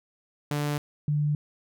sawtooth / sine tone pair in turn, 146.83 / 148.11 Hz, D3 / D3, 0 / +15 cents, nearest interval unison, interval 15 cents, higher second, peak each -22 dBFS, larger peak neither, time 0.51-0.78 / 1.08-1.35 s, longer neither, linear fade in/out 2 ms, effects none

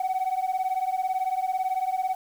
sine beating tone pair, 743 / 761 Hz, F#5 / F#5, +7 / +48 cents, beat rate 18 Hz, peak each -25 dBFS, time 0-2.15 s, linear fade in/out 5 ms, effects tanh soft clip ceiling -21 dBFS + 8-bit

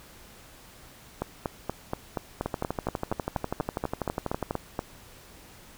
two click trains, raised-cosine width 1 ms, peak -14 / -14 dBFS, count 16 / 26, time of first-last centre 1.22-4.791 / 2.46-4.509 s, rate 4.2 / 12.2 Hz, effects pink hiss -51 dBFS RMS until 5.77 s

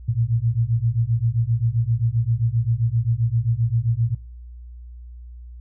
sine beating tone pair, 112.1 / 119.7 Hz, A2 / A#2, +33 / +46 cents, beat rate 7.6 Hz, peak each -21 dBFS, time 0.08-4.15 s, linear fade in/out 10 ms, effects noise-tail reverb RT60 0.4 s tail -22 dB re dry + added 60 Hz sine -36 dBFS peak until 5.6 s

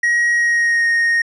triangle tone with pitch glide, 1896 to 1859.1 Hz, A#6 to A#6, +29 to -5 cents, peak -11 dBFS, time 0.03-1.22 s, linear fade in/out 5 ms, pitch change -34 cents, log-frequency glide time 0.33-0.87 s, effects resampled to 22050 Hz

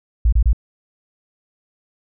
sine tone bursts, 56.2 Hz, A1, 37 cents sharp, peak -10 dBFS, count 3, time 0.25-0.531 s, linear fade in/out 5 ms, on 75 ms, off 28 ms, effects none

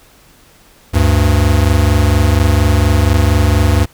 square tone pair together, 73.4 / 97.64 Hz, D2 / G2, 0 / -6 cents, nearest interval perfect fourth, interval 494 cents, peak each -12 dBFS, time 0.93-3.86 s, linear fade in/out 20 ms, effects pink hiss -46 dBFS RMS until 3.93 s

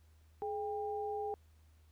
sine tone pair together, 422.7 / 798 Hz, G#4 / G5, +31 / +31 cents, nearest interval major seventh, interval 1100 cents, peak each -38 / -39 dBFS, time 0.42-1.34 s, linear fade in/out 0 ms, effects added 78 Hz sine -61 dBFS peak until 1.91 s + pink hiss -74 dBFS RMS until 1.91 s

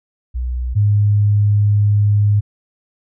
sine tone pair in turn, 61.74 / 103.41 Hz, B1 / G#2, 0 / -7 cents, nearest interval major sixth, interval 893 cents, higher second, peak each -18 / -10 dBFS, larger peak second, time 0.34-0.75 / 0.75-2.41 s, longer second, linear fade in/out 20 ms, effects none

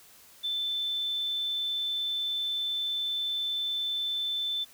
sine tone, 3530 Hz, A7, 5 cents sharp, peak -28 dBFS, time 0.43-4.65 s, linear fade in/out 20 ms, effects white hiss -55 dBFS RMS until 4.73 s

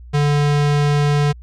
square tone, 145.9 Hz, D3, 11 cents flat, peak -14 dBFS, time 0.13-1.33 s, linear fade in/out 20 ms, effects added 60 Hz sine -35 dBFS peak until 1.42 s + low-pass 6000 Hz 12 dB/octave

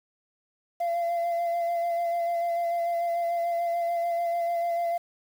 sine tone with vibrato, 685 Hz, F5, 34 cents flat, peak -22 dBFS, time 0.8-4.98 s, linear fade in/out 10 ms, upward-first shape sine, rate 6.8 Hz, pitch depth 20 cents each way, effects tanh soft clip ceiling -23 dBFS + 8-bit

